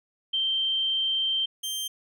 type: tone pair in turn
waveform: sine / sawtooth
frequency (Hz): 3136 / 3150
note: G7 / G7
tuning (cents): 0 / +8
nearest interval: unison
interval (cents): 8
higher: second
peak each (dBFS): -23 / -26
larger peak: first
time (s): 0.33-1.46 / 1.63-1.88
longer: first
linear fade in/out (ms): 10
effects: none